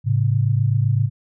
sine tone pair together, 108.09 / 135.9 Hz, A2 / C#3, -30 / -34 cents, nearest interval major third, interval 396 cents, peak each -17 / -19 dBFS, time 0.04-1.1 s, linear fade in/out 50 ms, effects none

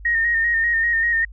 sine tone with vibrato, 1851 Hz, A#6, 13 cents flat, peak -16 dBFS, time 0.05-1.25 s, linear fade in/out 5 ms, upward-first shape square, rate 5.1 Hz, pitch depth 29 cents each way, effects added 50 Hz sine -36 dBFS peak until 1.32 s

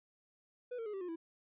triangle tone with pitch steps, 493.9 / 455.5 / 420.1 / 387.5 / 357.4 / 329.6 Hz, B4 / A#4 / G#4 / G4 / F4 / E4, 0 / -40 / +20 / -20 / +40 / 0 cents, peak -37 dBFS, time 0.71-1.16 s, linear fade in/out 10 ms, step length 75 ms, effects resampled to 8000 Hz

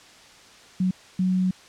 sine tone bursts at uneven times, 185 Hz, F#3, in tune, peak -19 dBFS, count 2, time 0.8-0.91 / 1.19-1.51 s, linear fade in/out 5 ms, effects white hiss -49 dBFS RMS until 1.68 s + low-pass 6000 Hz 12 dB/octave

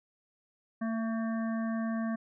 harmonic tone with a mistuned harmonic, 225.9 Hz, A3, 46 cents sharp, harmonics 1 / 3 / 5 / 7 / 8, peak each -30 / -40 / -44 / -47 / -48 dBFS, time 0.81-2.16 s, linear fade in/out 10 ms, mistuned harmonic 3, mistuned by -23 cents, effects none

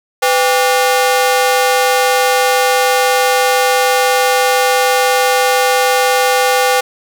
sawtooth ring-modulated tone, 651 Hz, E5, 22 cents flat, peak -3 dBFS, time 0.22-6.81 s, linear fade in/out 10 ms, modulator 147 Hz, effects none

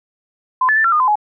sine tone with pitch steps, 1024 / 1736 / 1769 / 1359 / 1221 / 1023 / 841 Hz, C6 / A6 / A6 / F6 / D#6 / C6 / G#5, -38 / -24 / +9 / -48 / -33 / -39 / +22 cents, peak -11 dBFS, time 0.61-1.156 s, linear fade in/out 5 ms, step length 78 ms, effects none

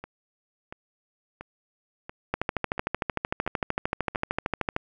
two click trains, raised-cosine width 0.5 ms, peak -10 / -22 dBFS, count 33 / 7, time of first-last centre 2.34-4.764 / 0.04-4.15 s, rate 13.2 / 1.46 Hz, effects none

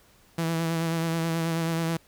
sawtooth tone with vibrato, 164.81 Hz, E3, in tune, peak -21 dBFS, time 0.38-1.97 s, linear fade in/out 5 ms, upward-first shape sine, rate 9.3 Hz, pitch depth 26 cents each way, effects pink hiss -59 dBFS RMS until 2.07 s

